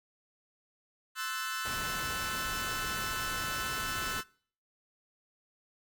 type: chord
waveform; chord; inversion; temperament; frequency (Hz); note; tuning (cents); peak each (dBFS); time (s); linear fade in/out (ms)
sawtooth; F# half-diminished seventh; second; equal with one note detuned; 1046.5 / 1318.5 / 1501.5 / 1760; C6 / E6 / F#6 / A6; 0 / 0 / +25 / 0; -40 / -34 / -34 / -38; 1.15-4.24; 50
type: noise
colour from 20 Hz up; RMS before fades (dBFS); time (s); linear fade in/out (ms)
pink; -41; 1.65-4.21; 5
effects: noise-tail reverb RT60 0.5 s tail -24 dB re dry